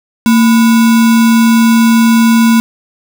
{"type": "tone with sample-and-hold", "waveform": "sine", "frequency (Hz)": 228.4, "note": "A#3", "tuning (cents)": -35, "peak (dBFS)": -4, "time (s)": [0.26, 2.6], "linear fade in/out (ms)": 0, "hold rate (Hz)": 1225, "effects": []}